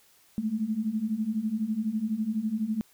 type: beating tone pair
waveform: sine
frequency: 210 / 222 Hz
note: G#3 / A3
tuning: +19 / +16 cents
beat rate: 12 Hz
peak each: -31 / -28 dBFS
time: 0.38-2.81 s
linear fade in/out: 0 ms
effects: white hiss -61 dBFS RMS until 2.93 s